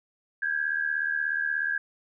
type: tone pair together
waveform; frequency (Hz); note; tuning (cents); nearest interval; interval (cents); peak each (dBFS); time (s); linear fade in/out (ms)
sine; 1588 / 1664.7; G6 / G#6; +22 / +4; minor second; 82; -28; 0.42-1.78; 5
effects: none